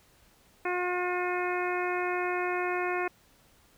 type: harmonic tone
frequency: 358.7 Hz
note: F4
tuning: 46 cents sharp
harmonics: 1 / 2 / 3 / 4 / 5 / 6 / 7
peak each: -31 / -34 / -36 / -37 / -38 / -39 / -39 dBFS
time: 0.65-3.08 s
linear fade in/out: 5 ms
effects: pink hiss -62 dBFS RMS until 3.77 s